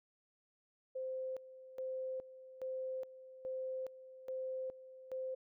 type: tone with tremolo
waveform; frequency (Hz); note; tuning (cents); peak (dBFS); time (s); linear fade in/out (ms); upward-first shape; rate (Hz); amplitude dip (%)
sine; 520; C5; -11; -38; 0.95-5.35; 10; square; 1.2; 80
effects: none